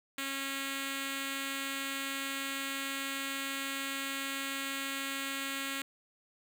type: tone with notch filter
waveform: 5% pulse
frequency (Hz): 273.4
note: C#4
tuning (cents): -24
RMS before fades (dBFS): -37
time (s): 0.18-5.82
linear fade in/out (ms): 2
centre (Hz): 720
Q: 0.74
effects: none